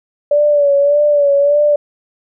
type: tone with vibrato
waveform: sine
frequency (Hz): 577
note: D5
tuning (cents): -31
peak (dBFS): -8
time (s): 0.31-1.76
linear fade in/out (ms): 5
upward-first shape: sine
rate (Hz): 1.7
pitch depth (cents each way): 46
effects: none

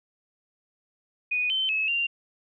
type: tone with pitch steps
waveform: sine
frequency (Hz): 2478 / 3082 / 2585 / 2777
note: D#7 / G7 / E7 / F7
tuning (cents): -8 / -30 / -34 / -10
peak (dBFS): -23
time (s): 1.31-2.07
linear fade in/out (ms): 10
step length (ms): 190
effects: none

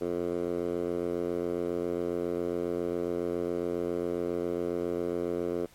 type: tone with band-pass filter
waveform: 10% pulse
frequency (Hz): 87.31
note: F2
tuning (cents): 0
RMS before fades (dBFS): -31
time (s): 0.01-5.66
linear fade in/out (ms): 5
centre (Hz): 420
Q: 2
effects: pink hiss -58 dBFS RMS until 5.74 s + MP3 64 kbps

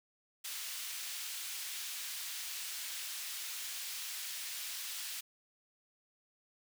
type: high-pass noise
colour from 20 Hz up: pink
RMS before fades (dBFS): -42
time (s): 0.44-5.21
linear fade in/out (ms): 10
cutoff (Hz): 2700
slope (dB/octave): 12
effects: none

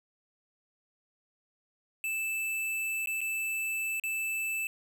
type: tone with dropouts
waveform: square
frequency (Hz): 2637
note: E7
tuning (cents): 0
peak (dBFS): -31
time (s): 2.04-4.67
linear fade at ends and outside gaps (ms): 1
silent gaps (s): 3.059-3.072 / 3.207-3.214 / 3.998-4.037
effects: none

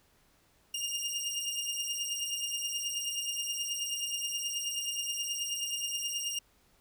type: beating tone pair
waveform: 20% pulse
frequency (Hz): 2821 / 2830.4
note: F7 / F7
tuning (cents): +17 / +23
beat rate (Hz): 9.4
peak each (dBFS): -30 / -33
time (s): 0.74-6.39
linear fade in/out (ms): 5
effects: pink hiss -67 dBFS RMS until 6.8 s

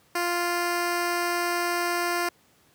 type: tone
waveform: 10% pulse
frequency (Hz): 348.7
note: F4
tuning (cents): -3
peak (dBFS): -16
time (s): 0.15-2.29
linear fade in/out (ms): 5
effects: pink hiss -61 dBFS RMS until 2.74 s + high-pass 100 Hz 12 dB/octave

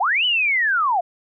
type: linear two-way sweep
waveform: sine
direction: up then down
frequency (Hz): 659.3 to 3031 to 659.3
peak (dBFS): -16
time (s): 0-1.01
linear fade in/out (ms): 10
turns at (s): 0.25
effects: none

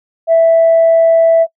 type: tone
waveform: sine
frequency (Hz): 659.3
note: E5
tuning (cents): 0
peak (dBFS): -4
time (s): 0.27-1.47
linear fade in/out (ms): 50
effects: noise-tail reverb RT60 0.1 s tail -26 dB re dry + tanh soft clip ceiling -2 dBFS

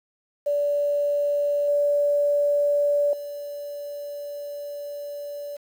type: tone with level steps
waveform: sine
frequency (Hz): 579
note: D5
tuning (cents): -25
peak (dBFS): -20 / -18 / -31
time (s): 0.46-5.57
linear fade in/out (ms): 10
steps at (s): 1.68 / 3.13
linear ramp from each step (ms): 2
effects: 8-bit

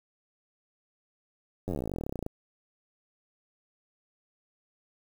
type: slowing click train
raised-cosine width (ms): 2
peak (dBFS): -20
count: 29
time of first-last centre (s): 1.68-2.264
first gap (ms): 10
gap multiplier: 1.05
effects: 8-bit

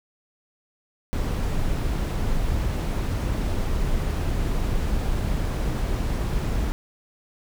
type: noise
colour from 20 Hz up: brown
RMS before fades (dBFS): -24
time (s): 1.13-6.72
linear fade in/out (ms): 0
effects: none

